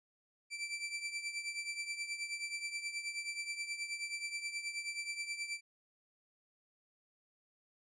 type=tone with tremolo; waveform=sawtooth; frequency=2337 Hz; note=D7; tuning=9 cents flat; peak=-32 dBFS; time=0.5-5.61 s; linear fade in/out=50 ms; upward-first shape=triangle; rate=9.4 Hz; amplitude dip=75%; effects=resampled to 22050 Hz